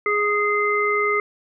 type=harmonic tone; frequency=415.3 Hz; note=G#4; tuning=in tune; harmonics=1 / 3 / 5; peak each=-22 / -22 / -22 dBFS; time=0.06-1.2 s; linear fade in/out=2 ms; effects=none